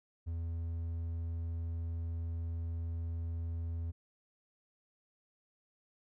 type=tone; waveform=triangle; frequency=83.3 Hz; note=E2; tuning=19 cents sharp; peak=-33 dBFS; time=0.26-3.92 s; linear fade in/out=20 ms; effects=none